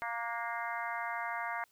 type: harmonic tone with a mistuned harmonic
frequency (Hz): 233.1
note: A#3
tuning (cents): 0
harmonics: 3 / 4 / 5 / 6 / 7 / 8 / 9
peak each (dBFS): -41 / -40 / -42 / -44 / -43 / -46 / -43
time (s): 0.02-1.64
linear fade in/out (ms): 0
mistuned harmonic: 6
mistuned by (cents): +40
effects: white hiss -70 dBFS RMS until 1.71 s